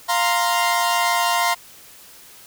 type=chord; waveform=sawtooth; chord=F suspended fourth; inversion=none; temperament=equal; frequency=698.5 / 932.3 / 1046.5 Hz; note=F5 / Bb5 / C6; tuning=0 / 0 / 0 cents; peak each=-18 dBFS; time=0.08-1.55 s; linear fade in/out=20 ms; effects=white hiss -45 dBFS RMS until 2.46 s